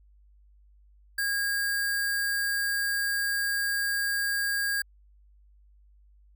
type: tone with sample-and-hold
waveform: sine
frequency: 1632 Hz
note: G#6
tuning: 31 cents flat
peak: -25 dBFS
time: 1.18-4.82 s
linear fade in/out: 5 ms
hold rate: 6300 Hz
effects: added 50 Hz sine -55 dBFS peak until 6.35 s